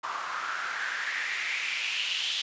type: noise with band-pass filter sweep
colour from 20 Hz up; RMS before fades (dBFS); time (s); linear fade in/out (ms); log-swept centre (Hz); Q
white; -32; 0.03-2.42; 10; 1100 to 3300; 4.7
effects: resampled to 16000 Hz